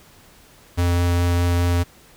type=tone with vibrato; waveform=square; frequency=87.31 Hz; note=F2; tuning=in tune; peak=-17 dBFS; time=0.77-1.84 s; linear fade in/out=20 ms; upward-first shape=triangle; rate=4.8 Hz; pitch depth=9 cents each way; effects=pink hiss -50 dBFS RMS until 2.16 s

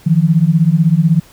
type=beating tone pair; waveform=sine; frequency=155.56 / 171.56 Hz; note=D#3 / F3; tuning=0 / -31 cents; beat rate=16 Hz; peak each=-11 dBFS; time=0.06-1.2 s; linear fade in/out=10 ms; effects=pink hiss -44 dBFS RMS until 1.32 s

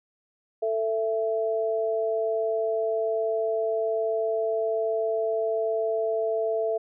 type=tone pair together; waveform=sine; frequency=443.8 / 665 Hz; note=A4 / E5; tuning=+15 / +15 cents; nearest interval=perfect fifth; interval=700 cents; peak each=-26 dBFS; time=0.62-6.78 s; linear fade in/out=10 ms; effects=none

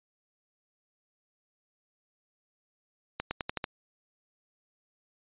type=accelerating click train; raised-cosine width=0.3 ms; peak=-15 dBFS; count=6; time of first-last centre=3.2-3.642 s; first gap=110 ms; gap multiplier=0.89; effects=resampled to 8000 Hz

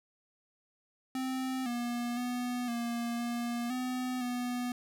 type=tone with pitch steps; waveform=square; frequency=260.2 / 239.7 / 246.1 / 235.6 / 237.7 / 253 / 245.9 Hz; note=C4 / A#3 / B3 / A#3 / A#3 / B3 / B3; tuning=-9 / +48 / -6 / +19 / +34 / +42 / -7 cents; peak=-33 dBFS; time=1.15-4.72 s; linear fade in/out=2 ms; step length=510 ms; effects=none

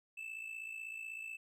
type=tone with amplitude modulation; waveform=triangle; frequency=2637 Hz; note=E7; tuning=in tune; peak=-38 dBFS; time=0.17-1.37 s; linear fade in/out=10 ms; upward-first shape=sine; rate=56.1 Hz; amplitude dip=65%; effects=none

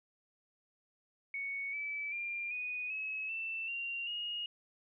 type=tone with pitch steps; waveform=sine; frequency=2223 / 2305 / 2391 / 2479 / 2571 / 2667 / 2765 / 2868 Hz; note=C#7 / D7 / D7 / D#7 / E7 / E7 / F7 / F7; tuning=+4 / -33 / +30 / -7 / -44 / +20 / -18 / +45 cents; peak=-36 dBFS; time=1.34-4.46 s; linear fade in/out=2 ms; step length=390 ms; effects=none

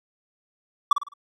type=tone with echo; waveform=triangle; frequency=1149 Hz; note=D6; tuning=38 cents flat; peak=-10 dBFS; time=0.91-0.93 s; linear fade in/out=5 ms; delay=52 ms; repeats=4; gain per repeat=-8 dB; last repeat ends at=1.138 s; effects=none

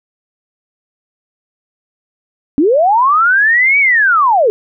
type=linear two-way sweep; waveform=sine; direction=up then down; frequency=261.6 to 2300 to 401.6 Hz; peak=-7 dBFS; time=2.58-4.5 s; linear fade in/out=0 ms; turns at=3.79 s; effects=none

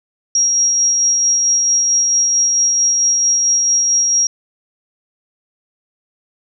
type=tone with tremolo; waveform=sine; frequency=5640 Hz; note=F8; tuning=16 cents sharp; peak=-10 dBFS; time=0.35-4.27 s; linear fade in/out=2 ms; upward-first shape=sine; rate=4.5 Hz; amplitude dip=25%; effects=none

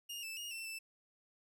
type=tone with pitch steps; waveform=sawtooth; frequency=2837 / 2640 / 2856 / 2684 / 2648 Hz; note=F7 / E7 / F7 / E7 / E7; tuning=+27 / +2 / +38 / +31 / +7 cents; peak=-39 dBFS; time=0.09-0.79 s; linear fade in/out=10 ms; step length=140 ms; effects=none

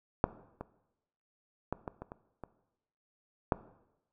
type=clicks; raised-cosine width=1 ms; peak=-9 / -25 / -18 / -23 / -27 / -29 / -28 / -11 dBFS; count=8; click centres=0.241 / 0.61 / 1.726 / 1.878 / 2.02 / 2.119 / 2.437 / 3.522 s; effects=noise-tail reverb RT60 0.9 s tail -17 dB re dry

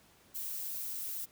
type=noise; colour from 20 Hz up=violet; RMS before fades=-39 dBFS; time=0.34-1.26 s; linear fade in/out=20 ms; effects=pink hiss -63 dBFS RMS until 1.31 s + high-pass 60 Hz 12 dB/octave

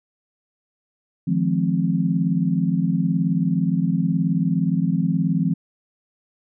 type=chord; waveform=sine; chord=F minor seventh; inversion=third; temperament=equal with one note detuned; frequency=155.56 / 174.61 / 212.6 / 261.6 Hz; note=Eb3 / F3 / Ab3 / C4; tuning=0 / 0 / +41 / 0 cents; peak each=-24 / -20 / -26 / -25 dBFS; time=1.27-5.54 s; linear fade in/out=10 ms; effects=none

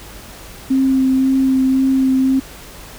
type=tone with vibrato; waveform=sine; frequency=264.2 Hz; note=C4; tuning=17 cents sharp; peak=-11 dBFS; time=0.7-2.4 s; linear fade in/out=10 ms; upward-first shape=sine; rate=1.9 Hz; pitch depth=14 cents each way; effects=added 50 Hz sine -41 dBFS peak until 2.98 s + pink hiss -37 dBFS RMS until 2.98 s

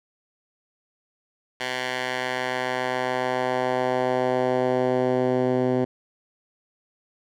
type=tone with band-pass filter sweep; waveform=10% pulse; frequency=127.1 Hz; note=C3; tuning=50 cents flat; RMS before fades=-24 dBFS; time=1.6-5.85 s; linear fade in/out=10 ms; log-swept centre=2400 to 300 Hz; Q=0.89; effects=none

